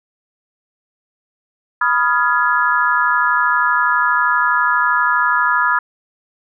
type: chord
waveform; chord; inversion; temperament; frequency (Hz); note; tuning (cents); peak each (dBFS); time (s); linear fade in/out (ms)
sine; F half-diminished seventh; second; equal with one note detuned; 987.8 / 1244.5 / 1396.9 / 1681.5; Cb6 / Eb6 / F6 / Ab6; 0 / 0 / 0 / +21; -18; 1.81-5.79; 5
effects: none